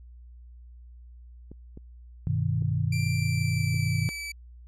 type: clicks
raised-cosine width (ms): 3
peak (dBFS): -30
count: 4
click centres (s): 1.516 / 1.774 / 2.623 / 3.744
type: chord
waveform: sine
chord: G augmented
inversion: none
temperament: equal with one note detuned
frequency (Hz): 98 / 124.19 / 155.56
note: G2 / B2 / D#3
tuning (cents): 0 / +10 / 0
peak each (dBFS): -28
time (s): 2.27-4.09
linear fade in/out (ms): 0
type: tone with pitch glide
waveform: sawtooth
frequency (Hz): 2358 to 2307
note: D7 to D7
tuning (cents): +6 to -31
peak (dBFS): -30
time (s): 2.92-4.32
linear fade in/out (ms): 5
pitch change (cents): -37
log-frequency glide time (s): 3.05-4.1
effects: added 60 Hz sine -45 dBFS peak until 4.67 s + low-pass 11000 Hz 12 dB/octave